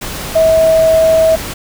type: tone in noise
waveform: sine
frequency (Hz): 645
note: E5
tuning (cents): -38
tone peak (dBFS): -6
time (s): 0.35-1.36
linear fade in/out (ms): 10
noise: pink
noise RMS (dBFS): -23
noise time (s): 0.01-1.54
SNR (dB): +14
effects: none